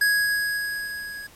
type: tone with level ramp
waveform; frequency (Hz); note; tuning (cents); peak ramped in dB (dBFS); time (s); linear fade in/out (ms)
square; 1661.2; G#6; 0; -17 to -35; 0.01-1.27; 5
effects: pink hiss -50 dBFS RMS until 1.35 s + MP3 64 kbps